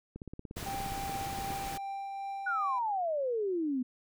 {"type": "click train", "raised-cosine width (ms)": 3, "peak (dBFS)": -29, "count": 24, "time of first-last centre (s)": [0.16, 1.505], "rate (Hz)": 17.1}
{"type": "noise", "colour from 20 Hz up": "pink", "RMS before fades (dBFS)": -41, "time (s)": [0.56, 1.78], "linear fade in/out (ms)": 10}
{"type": "tone with tremolo", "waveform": "triangle", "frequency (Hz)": 788, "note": "G5", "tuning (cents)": 9, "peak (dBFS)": -33, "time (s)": [0.66, 2.79], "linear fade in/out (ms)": 5, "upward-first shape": "triangle", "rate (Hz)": 2.6, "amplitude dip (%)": 25}
{"type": "exponential sweep", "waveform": "sine", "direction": "down", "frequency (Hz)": [1499, 244], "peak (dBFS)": -29, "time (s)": [2.46, 3.83], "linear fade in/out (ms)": 10}
{"effects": []}